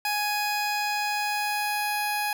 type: tone pair together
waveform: 30% pulse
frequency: 833.3 / 2500 Hz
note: G#5 / D#7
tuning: +6 / +8 cents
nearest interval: octave + perfect fifth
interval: 1902 cents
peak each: -24 / -27 dBFS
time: 0.05-2.33 s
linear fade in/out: 2 ms
effects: none